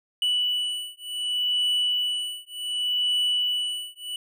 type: beating tone pair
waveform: triangle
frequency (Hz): 2960 / 2960.67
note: F#7 / F#7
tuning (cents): 0 / 0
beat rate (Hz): 0.67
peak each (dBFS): -25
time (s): 0.22-4.16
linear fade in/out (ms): 2
effects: none